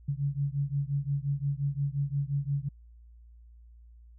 sine beating tone pair, 138.59 / 144.29 Hz, C#3 / D3, 0 / -30 cents, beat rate 5.7 Hz, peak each -30 / -31 dBFS, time 0.08-2.69 s, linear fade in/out 10 ms, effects added 58 Hz sine -50 dBFS peak until 4.18 s

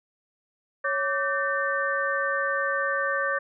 sine tone cluster, 554 / 1163 / 1546 / 1798 Hz, C#5 / D6 / G6 / A6, -1 / -17 / -24 / +37 cents, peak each -29 dBFS, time 0.84-3.39 s, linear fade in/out 10 ms, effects none

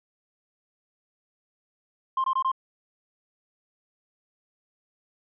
sine tone bursts, 1055 Hz, C6, 14 cents sharp, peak -20 dBFS, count 4, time 2.17-2.517 s, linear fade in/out 5 ms, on 71 ms, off 21 ms, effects tanh soft clip ceiling -19 dBFS

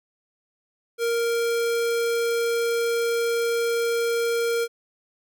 square tone, 466.2 Hz, A#4, in tune, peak -22 dBFS, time 0.98-4.68 s, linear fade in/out 50 ms, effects none

